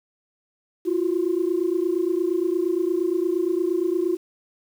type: tone pair together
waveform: sine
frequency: 337.5 / 366.1 Hz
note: E4 / F#4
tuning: +41 / -18 cents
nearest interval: minor second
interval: 141 cents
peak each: -22 dBFS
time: 0.85-4.17 s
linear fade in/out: 20 ms
effects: tanh soft clip ceiling -13 dBFS + 8-bit